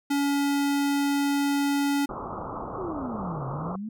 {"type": "tone", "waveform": "square", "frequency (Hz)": 282.8, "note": "C#4", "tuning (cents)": 35, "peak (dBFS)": -23, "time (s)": [0.1, 2.06], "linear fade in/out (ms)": 10}
{"type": "low-pass noise", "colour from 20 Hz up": "white", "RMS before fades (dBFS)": -35, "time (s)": [2.09, 3.76], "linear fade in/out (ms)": 2, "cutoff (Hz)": 1300, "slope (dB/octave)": 96}
{"type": "exponential two-way sweep", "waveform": "sine", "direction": "down then up", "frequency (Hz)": [394.6, 130.5, 225.5], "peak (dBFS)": -31, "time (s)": [2.78, 3.89], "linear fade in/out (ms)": 5, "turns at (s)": 3.47}
{"effects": []}